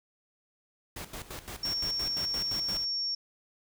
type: noise with tremolo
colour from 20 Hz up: pink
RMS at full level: -40 dBFS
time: 0.96-2.85 s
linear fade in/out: 5 ms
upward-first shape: square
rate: 5.8 Hz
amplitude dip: 75%
type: tone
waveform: sine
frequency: 5500 Hz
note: F8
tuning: 27 cents flat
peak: -29 dBFS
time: 1.63-3.15 s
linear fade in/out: 5 ms
effects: none